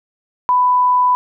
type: tone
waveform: sine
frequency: 995 Hz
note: B5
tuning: 13 cents sharp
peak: -10 dBFS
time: 0.49-1.15 s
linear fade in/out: 0 ms
effects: none